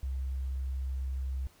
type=tone; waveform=sine; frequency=66 Hz; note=C2; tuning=16 cents sharp; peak=-31 dBFS; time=0.03-1.47 s; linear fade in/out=0 ms; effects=pink hiss -62 dBFS RMS until 1.6 s